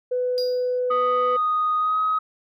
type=tone; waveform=sine; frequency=498.8 Hz; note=B4; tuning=17 cents sharp; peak=-20 dBFS; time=0.11-1.37 s; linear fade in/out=10 ms
type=tone with exponential decay; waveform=triangle; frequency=4854 Hz; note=D#8; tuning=44 cents flat; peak=-23 dBFS; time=0.38-0.79 s; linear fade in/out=0 ms; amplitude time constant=87 ms
type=tone with pitch glide; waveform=sine; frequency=1242 to 1266.6 Hz; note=D#6 to D#6; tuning=-3 to +30 cents; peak=-18 dBFS; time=0.9-2.19 s; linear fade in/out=10 ms; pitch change=+33 cents; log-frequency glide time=1.78-1.99 s
effects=tanh soft clip ceiling -14 dBFS